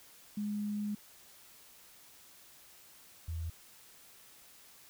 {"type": "tone pair in turn", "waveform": "sine", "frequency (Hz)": [207.7, 82.43], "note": ["G#3", "E2"], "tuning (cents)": [0, 0], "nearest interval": "octave + major third", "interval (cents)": 1600, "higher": "first", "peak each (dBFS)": [-33, -35], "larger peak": "first", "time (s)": [[0.37, 0.95], [3.28, 3.5]], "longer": "first", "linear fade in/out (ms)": 5, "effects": ["white hiss -58 dBFS RMS until 4.89 s"]}